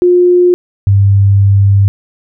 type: tone pair in turn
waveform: sine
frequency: 356.4 / 99.26 Hz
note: F4 / G2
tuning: +35 / +22 cents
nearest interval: octave + minor seventh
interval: 2213 cents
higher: first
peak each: -4 dBFS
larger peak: neither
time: 0.02-0.54 / 0.87-1.88 s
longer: second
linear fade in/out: 0 ms
effects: none